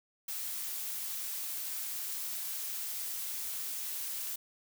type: noise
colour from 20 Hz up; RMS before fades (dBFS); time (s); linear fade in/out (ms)
blue; -38; 0.28-4.36; 5
effects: none